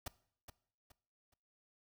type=noise with echo; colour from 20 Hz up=pink; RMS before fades=-41 dBFS; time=0.06-0.08 s; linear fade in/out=5 ms; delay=420 ms; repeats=3; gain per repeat=-10 dB; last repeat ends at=1.34 s; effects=noise-tail reverb RT60 0.6 s tail -20 dB re dry